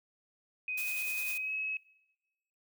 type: tone with pitch glide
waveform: sine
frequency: 2505 to 2568 Hz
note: D#7 to E7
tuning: +11 to -46 cents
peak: -33 dBFS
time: 0.68-1.77 s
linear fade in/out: 2 ms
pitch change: +43 cents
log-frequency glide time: 1.35-1.51 s
type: noise with tremolo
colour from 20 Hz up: blue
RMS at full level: -39 dBFS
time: 0.77-1.38 s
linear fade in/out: 10 ms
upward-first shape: sine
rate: 10 Hz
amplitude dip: 40%
effects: noise-tail reverb RT60 1.0 s tail -22 dB re dry